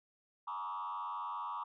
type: tone with frequency modulation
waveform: sine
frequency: 1052 Hz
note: C6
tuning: 9 cents sharp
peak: -36 dBFS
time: 0.47-1.64 s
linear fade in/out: 10 ms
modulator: 94.8 Hz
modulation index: 1.8
effects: tanh soft clip ceiling -35 dBFS